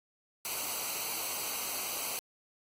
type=noise with comb filter; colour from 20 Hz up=white; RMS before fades=-36 dBFS; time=0.45-2.19 s; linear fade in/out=0 ms; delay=0.57 ms; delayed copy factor=-0.7; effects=AAC 48 kbps